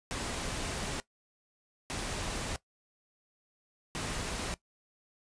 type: noise bursts at uneven times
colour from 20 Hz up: pink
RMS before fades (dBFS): -36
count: 3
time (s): 0.11-1 / 1.9-2.56 / 3.95-4.54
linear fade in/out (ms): 0
effects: noise-tail reverb RT60 0.1 s tail -18 dB re dry + resampled to 22050 Hz